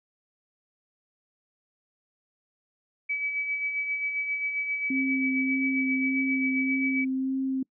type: tone with tremolo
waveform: sine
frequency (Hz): 2288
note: D7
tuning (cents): -46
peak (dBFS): -25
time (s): 3.09-7.05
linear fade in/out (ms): 10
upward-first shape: sine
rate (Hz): 7.5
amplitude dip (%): 45
type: tone with vibrato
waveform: sine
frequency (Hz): 264.2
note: C4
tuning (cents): +17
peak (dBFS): -25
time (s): 4.9-7.63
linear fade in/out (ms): 5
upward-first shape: sine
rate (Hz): 1.7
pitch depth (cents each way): 12
effects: noise-tail reverb RT60 0.1 s tail -26 dB re dry